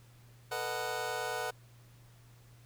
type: chord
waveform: 25% pulse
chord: B dominant seventh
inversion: third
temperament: just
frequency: 444.5 / 493.9 / 617.4 / 740.8 Hz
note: A4 / B4 / D#5 / F#5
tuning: +18 / 0 / -14 / +2 cents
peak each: -37 / -36 / -39 / -35 dBFS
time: 0.51-1.51 s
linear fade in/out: 10 ms
effects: added 119 Hz sine -56 dBFS peak until 2.65 s + pink hiss -64 dBFS RMS until 2.65 s